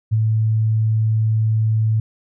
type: tone with ADSR envelope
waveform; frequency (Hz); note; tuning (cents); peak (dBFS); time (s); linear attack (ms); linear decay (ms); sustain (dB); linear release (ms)
sine; 110; A2; 0; -12; 0.11-2; 22; 31; -2; 3
effects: none